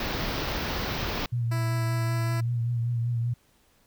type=band-stop noise; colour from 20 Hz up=pink; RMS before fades=-30 dBFS; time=0-1.26 s; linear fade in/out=2 ms; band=5600 to 15000 Hz; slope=48 dB/octave
type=tone with vibrato; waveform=sine; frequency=118.4 Hz; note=A#2; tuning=27 cents sharp; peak=-24 dBFS; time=1.32-3.34 s; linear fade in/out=10 ms; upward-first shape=triangle; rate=5.2 Hz; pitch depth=47 cents each way
type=tone with pitch glide; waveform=10% pulse; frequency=330.6 to 333.1 Hz; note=E4 to E4; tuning=+5 to +18 cents; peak=-25 dBFS; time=1.51-2.41 s; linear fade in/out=10 ms; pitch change=+13 cents; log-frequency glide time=1.93-2.24 s
effects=pink hiss -64 dBFS RMS until 3.86 s